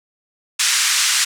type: band-pass noise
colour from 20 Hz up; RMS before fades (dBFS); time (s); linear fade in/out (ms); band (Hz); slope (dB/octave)
white; -17; 0.59-1.25; 10; 1300 to 8400; 24
effects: none